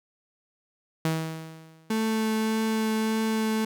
sawtooth tone with exponential decay, 160.6 Hz, E3, 45 cents flat, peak -18 dBFS, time 1.05-2.02 s, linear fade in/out 2 ms, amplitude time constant 210 ms
35% pulse tone with vibrato, 220 Hz, A3, in tune, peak -22 dBFS, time 1.9-3.65 s, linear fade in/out 5 ms, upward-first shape triangle, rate 1.7 Hz, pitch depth 10 cents each way
effects none

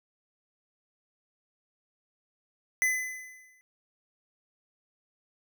square tone with exponential decay, 2019 Hz, B6, 38 cents sharp, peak -22 dBFS, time 2.82-3.61 s, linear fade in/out 0 ms, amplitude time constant 170 ms, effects none

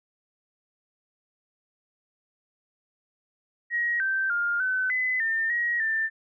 sine tone with pitch steps, 1894 / 1557 / 1409 / 1516 / 2017 / 1804 / 1897 / 1783 Hz, A#6 / G6 / F6 / F#6 / B6 / A6 / A#6 / A6, +27 / -12 / +15 / +42 / +36 / +43 / +30 / +22 cents, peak -23 dBFS, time 3.7-6.1 s, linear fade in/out 50 ms, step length 300 ms, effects none

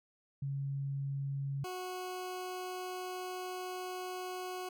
sine / 20% pulse tone pair in turn, 138.59 / 366.8 Hz, C#3 / F#4, 0 / -15 cents, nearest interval octave + perfect fourth, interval 1685 cents, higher second, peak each -34 / -34 dBFS, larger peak neither, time 0.42-1.64 / 1.64-4.69 s, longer second, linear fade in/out 5 ms, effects none

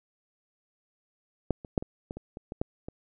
clicks, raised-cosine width 2 ms, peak -11 / -28 / -10 / -23 / -22 / -26 / -26 / -23 / -14 / -24 dBFS, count 10, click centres 1.507 / 1.648 / 1.778 / 1.825 / 2.109 / 2.17 / 2.371 / 2.521 / 2.615 / 2.885 s, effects none

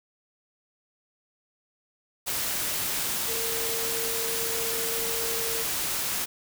sine tone in noise, 457.5 Hz, A#4, 32 cents flat, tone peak -34 dBFS, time 3.27-5.64 s, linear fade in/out 20 ms, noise white, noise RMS -29 dBFS, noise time 2.26-6.26 s, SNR -8 dB, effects none

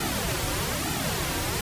pink noise with flanger, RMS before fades -28 dBFS, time 0-1.61 s, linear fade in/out 5 ms, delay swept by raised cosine 1.8 to 4.8 ms, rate 1.1 Hz, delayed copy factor -1, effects resampled to 32000 Hz

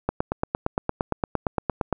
click train, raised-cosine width 1 ms, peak -8 dBFS, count 17, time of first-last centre 0.09-1.927 s, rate 8.71 Hz, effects none

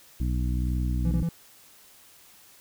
harmonic tone, 61.74 Hz, B1, in tune, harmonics 1 / 2 / 3 / 4 / 5, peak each -25 / -31 / -35 / -37 / -39 dBFS, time 0.2-1.23 s, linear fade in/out 5 ms
triangle tone bursts, 167.5 Hz, E3, 28 cents sharp, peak -22 dBFS, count 3, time 1.05-1.29 s, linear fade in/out 2 ms, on 64 ms, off 24 ms
effects white hiss -54 dBFS RMS until 2.6 s

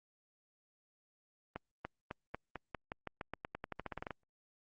accelerating click train, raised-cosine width 0.5 ms, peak -25 dBFS, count 21, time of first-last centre 1.56-4.107 s, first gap 290 ms, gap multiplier 0.9, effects Opus 24 kbps

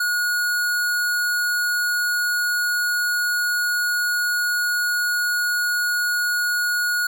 square tone, 1448 Hz, F#6, 38 cents flat, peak -20 dBFS, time 0-7.07 s, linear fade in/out 5 ms, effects none

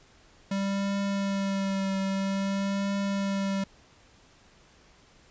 square tone with vibrato, 196 Hz, G3, in tune, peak -27 dBFS, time 0.51-3.64 s, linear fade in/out 5 ms, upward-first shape triangle, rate 0.51 Hz, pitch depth 25 cents each way, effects pink hiss -58 dBFS RMS until 5.3 s + resampled to 16000 Hz

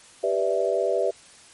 sine chord, E minor seventh, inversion first, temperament equal, 392 / 493.9 / 587.3 / 659.3 Hz, G4 / B4 / D5 / E5, 0 / 0 / 0 / 0 cents, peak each -26 dBFS, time 0.23-1.11 s, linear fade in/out 10 ms, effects white hiss -50 dBFS RMS until 1.53 s + MP3 48 kbps

